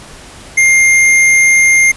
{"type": "tone", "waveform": "square", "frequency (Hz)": 2114, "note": "C7", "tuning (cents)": 17, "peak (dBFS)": -6, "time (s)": [0.57, 1.92], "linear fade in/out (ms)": 10, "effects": ["pink hiss -34 dBFS RMS until 1.96 s", "resampled to 24000 Hz"]}